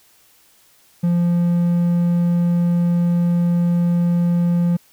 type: tone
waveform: triangle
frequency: 173.2 Hz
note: F3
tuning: 14 cents flat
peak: -12 dBFS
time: 1.03-4.77 s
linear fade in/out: 10 ms
effects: white hiss -54 dBFS RMS until 4.92 s